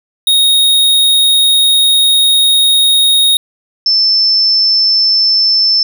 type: tone pair in turn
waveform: square / sine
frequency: 3735 / 5296 Hz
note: A#7 / E8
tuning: +3 / +7 cents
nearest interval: tritone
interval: 604 cents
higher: second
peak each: -7 dBFS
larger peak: neither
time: 0.27-3.37 / 3.86-5.83 s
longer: first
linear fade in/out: 2 ms
effects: none